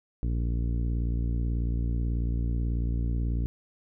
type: harmonic tone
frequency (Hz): 58.27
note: A#1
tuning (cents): 0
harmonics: 1 / 2 / 3 / 4 / 5 / 6 / 7 / 8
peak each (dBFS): -26 / -32 / -39 / -40 / -41 / -51 / -51 / -54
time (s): 0.23-3.46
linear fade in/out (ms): 0
effects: none